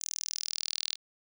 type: tone with high-pass filter sweep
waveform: sawtooth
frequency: 40.3 Hz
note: E1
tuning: 38 cents flat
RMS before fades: -36 dBFS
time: 0-0.96 s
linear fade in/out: 20 ms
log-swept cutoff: 6500 to 4000 Hz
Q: 4.1
effects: none